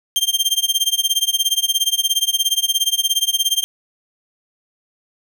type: tone with tremolo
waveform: sawtooth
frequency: 3176 Hz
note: G7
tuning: 22 cents sharp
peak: -9 dBFS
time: 0.16-3.64 s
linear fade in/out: 0 ms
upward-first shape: sine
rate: 17 Hz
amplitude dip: 95%
effects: none